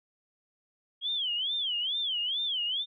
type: tone with vibrato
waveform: sine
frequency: 3200 Hz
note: G7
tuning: 35 cents sharp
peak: -28 dBFS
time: 1.01-2.86 s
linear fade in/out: 50 ms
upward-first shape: sine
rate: 2.3 Hz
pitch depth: 210 cents each way
effects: none